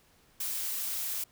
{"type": "noise", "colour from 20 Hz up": "blue", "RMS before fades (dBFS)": -34, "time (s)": [0.4, 1.24], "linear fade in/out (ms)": 5, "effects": ["pink hiss -64 dBFS RMS until 1.31 s"]}